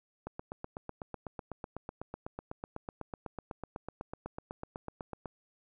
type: click train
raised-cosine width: 1 ms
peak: -25 dBFS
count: 41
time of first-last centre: 0.27-5.258 s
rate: 8.02 Hz
effects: none